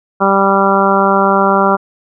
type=harmonic tone; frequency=196 Hz; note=G3; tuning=in tune; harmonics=1 / 2 / 3 / 4 / 5 / 6 / 7; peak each=-16 / -16 / -16 / -16 / -16 / -16 / -16 dBFS; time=0.2-1.77 s; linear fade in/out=20 ms; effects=none